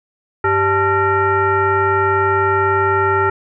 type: tone with frequency modulation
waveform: sine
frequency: 880 Hz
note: A5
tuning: in tune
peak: -12 dBFS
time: 0.44-3.3 s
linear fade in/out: 5 ms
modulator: 489 Hz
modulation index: 1.6
effects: none